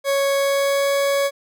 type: tone with pitch glide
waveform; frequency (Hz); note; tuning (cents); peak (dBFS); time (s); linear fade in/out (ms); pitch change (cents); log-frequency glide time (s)
40% pulse; 554.4 to 558.9; C#5 to C#5; 0 to +14; -16; 0.04-1.31; 50; +14; 0.35-0.92
effects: none